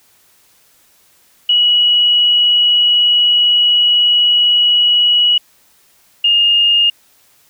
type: tone pair in turn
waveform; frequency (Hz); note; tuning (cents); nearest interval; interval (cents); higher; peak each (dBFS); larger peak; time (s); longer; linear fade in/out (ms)
sine; 2921 / 2835; F#7 / F7; -23 / +25; minor second; 52; first; -8; neither; 1.49-5.38 / 6.24-6.9; first; 5
effects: white hiss -52 dBFS RMS until 7.49 s